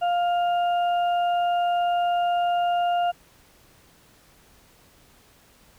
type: harmonic tone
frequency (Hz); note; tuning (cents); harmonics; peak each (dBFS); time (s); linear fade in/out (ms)
702; F5; +9; 1 / 2 / 4; -20 / -35 / -37; 0.01-3.12; 20
effects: pink hiss -56 dBFS RMS until 5.78 s

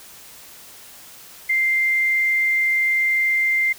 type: tone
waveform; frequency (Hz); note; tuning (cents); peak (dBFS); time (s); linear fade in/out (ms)
sine; 2093; C7; 0; -16; 1.49-3.73; 10
effects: white hiss -43 dBFS RMS until 3.78 s

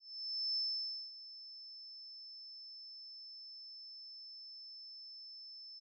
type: tone with ADSR envelope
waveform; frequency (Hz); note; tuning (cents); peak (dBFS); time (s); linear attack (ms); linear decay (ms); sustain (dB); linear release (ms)
sine; 5274; E8; 0; -33; 0-5.8; 560; 550; -16; 20
effects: none

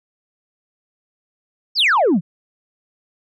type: exponential sweep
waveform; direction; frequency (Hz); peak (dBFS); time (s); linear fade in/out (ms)
sine; down; 5470 to 148.2; -10; 1.75-2.21; 50
effects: tanh soft clip ceiling -10 dBFS

